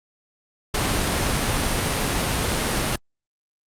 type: noise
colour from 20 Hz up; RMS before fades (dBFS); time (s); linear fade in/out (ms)
pink; -22; 0.74-2.96; 5
effects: low-pass 11000 Hz 12 dB/octave + Opus 48 kbps